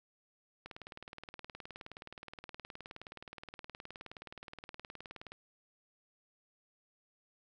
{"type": "click train", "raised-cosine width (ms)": 0.3, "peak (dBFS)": -30, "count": 90, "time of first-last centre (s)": [0.66, 5.32], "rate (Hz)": 19.1, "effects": []}